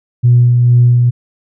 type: tone with tremolo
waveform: sine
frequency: 121.6 Hz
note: B2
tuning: 26 cents flat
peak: -3 dBFS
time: 0.23-1.11 s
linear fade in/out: 20 ms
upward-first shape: sine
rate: 2.2 Hz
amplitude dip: 30%
effects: tanh soft clip ceiling 0 dBFS